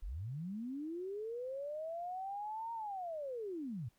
sine linear two-way sweep, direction up then down, 32.16 to 932.3 to 100.9 Hz, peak -39 dBFS, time 0.02-3.89 s, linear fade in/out 10 ms, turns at 2.73 s, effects pink hiss -75 dBFS RMS until 3.98 s

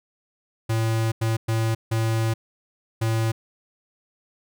square tone bursts at uneven times, 112.5 Hz, A2, 39 cents sharp, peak -21 dBFS, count 5, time 0.69-1.12 / 1.21-1.37 / 1.48-1.75 / 1.91-2.34 / 3.01-3.32 s, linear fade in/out 10 ms, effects none

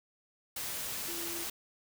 sine tone in noise, 339.8 Hz, F4, 47 cents flat, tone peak -43 dBFS, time 1.08-1.44 s, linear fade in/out 5 ms, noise white, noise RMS -38 dBFS, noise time 0.56-1.5 s, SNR -8 dB, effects none

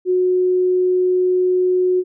sine tone, 365.6 Hz, F#4, 21 cents flat, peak -13 dBFS, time 0.05-2.04 s, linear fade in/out 50 ms, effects none

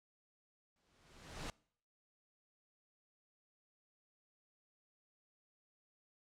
pink noise with exponential growth, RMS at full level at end -42 dBFS, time 0.76-1.5 s, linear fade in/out 1 ms, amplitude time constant 160 ms, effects noise-tail reverb RT60 0.6 s tail -25 dB re dry + low-pass 7000 Hz 12 dB/octave

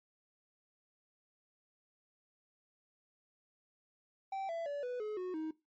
triangle tone with pitch steps, 776 / 667.8 / 574.7 / 494.5 / 425.6 / 366.2 / 315.2 Hz, G5 / E5 / D5 / B4 / G#4 / F#4 / D#4, -18 / +22 / -38 / +2 / +42 / -18 / +23 cents, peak -34 dBFS, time 4.32-5.51 s, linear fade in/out 5 ms, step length 170 ms, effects noise-tail reverb RT60 0.2 s tail -18 dB re dry + MP3 32 kbps

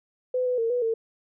sine tone with pitch steps, 505 / 498.9 / 456.8 / 490.8 / 452.3 Hz, B4 / B4 / A#4 / B4 / A4, +39 / +17 / -35 / -11 / +48 cents, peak -22 dBFS, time 0.34-0.94 s, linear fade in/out 5 ms, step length 120 ms, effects none

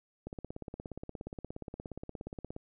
click train, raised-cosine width 2 ms, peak -27 dBFS, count 40, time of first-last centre 0.27-2.564 s, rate 17 Hz, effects none

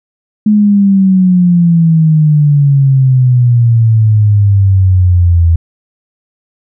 sine exponential sweep, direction down, 213.4 to 82.41 Hz, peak -4 dBFS, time 0.46-5.56 s, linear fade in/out 5 ms, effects none

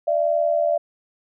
sine tone pair together, 593 / 674 Hz, D5 / E5, +17 / +38 cents, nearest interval major second, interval 221 cents, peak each -20 dBFS, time 0.07-0.78 s, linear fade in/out 10 ms, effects none

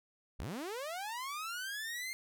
sawtooth linear sweep, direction up, 33 to 2125 Hz, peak -35 dBFS, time 0.39-2.13 s, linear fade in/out 0 ms, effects none

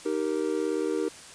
triangle chord, Eb major, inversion none, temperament just, 311.1 / 388.9 / 466.7 Hz, Eb4 / G4 / Bb4, 0 / -14 / +2 cents, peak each -28 dBFS, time 0.05-1.09 s, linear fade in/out 10 ms, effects white hiss -46 dBFS RMS until 1.34 s + resampled to 22050 Hz

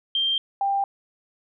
sine tone pair in turn, 3171 / 792.8 Hz, G7 / G5, +19 / +19 cents, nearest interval 2 octaves, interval 2400 cents, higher first, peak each -20 dBFS, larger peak neither, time 0.15-0.38 / 0.61-0.84 s, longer neither, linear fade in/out 2 ms, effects none

